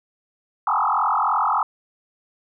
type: tone with frequency modulation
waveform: sine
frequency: 1046 Hz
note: C6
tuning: 1 cent flat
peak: -17 dBFS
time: 0.67-1.63 s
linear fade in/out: 2 ms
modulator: 43.2 Hz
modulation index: 6.1
effects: none